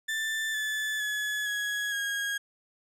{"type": "tone with pitch steps", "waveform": "35% pulse", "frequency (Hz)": [1771, 1736.6, 1702.8, 1669.7, 1637.2], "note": ["A6", "A6", "G#6", "G#6", "G#6"], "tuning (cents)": [11, -23, 43, 9, -25], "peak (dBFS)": -27, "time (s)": [0.08, 2.38], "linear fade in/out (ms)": 10, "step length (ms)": 460, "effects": ["low-pass 12000 Hz 12 dB/octave"]}